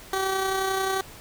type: tone with amplitude modulation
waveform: 15% pulse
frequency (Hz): 383.7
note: G4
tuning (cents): -37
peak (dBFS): -16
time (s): 0.13-1.01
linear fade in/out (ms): 2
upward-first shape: sine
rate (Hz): 31.3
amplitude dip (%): 35
effects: pink hiss -45 dBFS RMS until 1.2 s